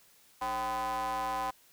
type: ring-modulated tone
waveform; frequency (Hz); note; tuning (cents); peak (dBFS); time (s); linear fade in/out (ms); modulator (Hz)
square; 119.8; A#2; +48; -29; 0.41-1.51; 10; 895
effects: white hiss -62 dBFS RMS until 1.72 s